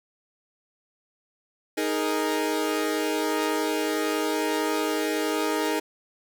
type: chord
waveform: sawtooth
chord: D# suspended fourth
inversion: none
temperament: equal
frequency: 311.1 / 415.3 / 466.2 Hz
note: D#4 / G#4 / A#4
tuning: 0 / 0 / 0 cents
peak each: -23 / -25 / -26 dBFS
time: 1.77-5.8 s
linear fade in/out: 10 ms
effects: 9-bit